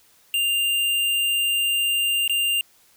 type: tone with dropouts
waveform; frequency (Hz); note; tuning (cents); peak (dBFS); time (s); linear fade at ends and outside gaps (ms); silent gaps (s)
square; 2794; F7; 0; -20; 0.34-2.61; 1; 2.278-2.296
effects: white hiss -57 dBFS RMS until 2.96 s